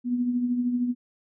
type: tone with tremolo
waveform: sine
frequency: 245 Hz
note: B3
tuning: 14 cents flat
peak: -20 dBFS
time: 0.04-0.95 s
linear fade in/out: 50 ms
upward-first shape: triangle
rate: 13 Hz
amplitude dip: 55%
effects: none